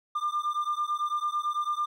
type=beating tone pair; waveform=triangle; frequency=1194 / 1203 Hz; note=D6 / D6; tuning=+28 / +41 cents; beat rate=9 Hz; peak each=-27 dBFS; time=0.15-1.86 s; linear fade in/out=10 ms; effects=tanh soft clip ceiling -21 dBFS